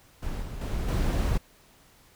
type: noise with level steps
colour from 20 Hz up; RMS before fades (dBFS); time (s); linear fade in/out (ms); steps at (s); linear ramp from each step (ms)
brown; -32 / -36 / -30 / -25; 0.22-1.38; 10; 0.42 / 0.61 / 0.88; 5
effects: pink hiss -58 dBFS RMS until 2.15 s